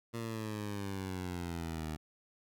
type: exponential sweep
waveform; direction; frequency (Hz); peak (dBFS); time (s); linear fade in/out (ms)
15% pulse; down; 117.1 to 76.8; -31; 0.13-1.97; 20
effects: none